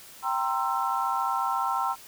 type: chord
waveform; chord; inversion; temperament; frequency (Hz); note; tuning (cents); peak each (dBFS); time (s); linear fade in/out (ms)
sine; C dominant seventh; second; equal with one note detuned; 784 / 932.3 / 1046.5 / 1334.6; G5 / Bb5 / C6 / E6; 0 / 0 / 0 / +21; -30; 0.22-1.96; 50
effects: white hiss -48 dBFS RMS until 2.07 s